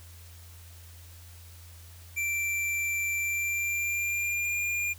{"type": "tone with pitch glide", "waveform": "square", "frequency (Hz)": [2349, 2408], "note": ["D7", "D7"], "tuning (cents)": [0, 43], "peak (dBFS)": -28, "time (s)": [2.16, 4.94], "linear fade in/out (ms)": 20, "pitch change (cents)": 43, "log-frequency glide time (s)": [3.19, 4.57], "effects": ["added 85 Hz sine -47 dBFS peak until 4.98 s", "white hiss -54 dBFS RMS until 4.98 s"]}